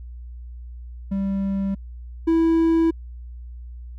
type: tone pair in turn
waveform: triangle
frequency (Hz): 195.8 / 328.1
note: G3 / E4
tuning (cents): -2 / -8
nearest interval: major sixth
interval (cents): 894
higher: second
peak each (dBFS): -19 / -13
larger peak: second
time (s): 1.11-1.75 / 2.27-2.91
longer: neither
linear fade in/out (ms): 10
effects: added 60 Hz sine -34 dBFS peak until 3.98 s